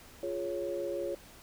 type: chord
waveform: sine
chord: Db major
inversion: first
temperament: equal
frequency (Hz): 349.2 / 415.3 / 554.4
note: F4 / Ab4 / Db5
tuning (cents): 0 / 0 / 0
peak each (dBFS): -37 / -39 / -35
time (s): 0.23-1.15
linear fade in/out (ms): 2
effects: pink hiss -54 dBFS RMS until 1.42 s